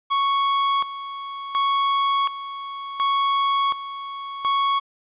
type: tone with tremolo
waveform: 45% pulse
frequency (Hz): 1108.7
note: C#6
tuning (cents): 0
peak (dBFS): -18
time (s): 0.1-4.8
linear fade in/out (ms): 20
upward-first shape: square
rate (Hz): 0.69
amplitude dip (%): 75
effects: resampled to 8000 Hz + 10-bit